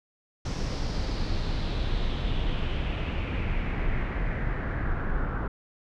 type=noise with low-pass filter sweep; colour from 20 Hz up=brown; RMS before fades=-28 dBFS; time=0.45-5.48 s; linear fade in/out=5 ms; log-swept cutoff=5700 to 1400 Hz; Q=3.5; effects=none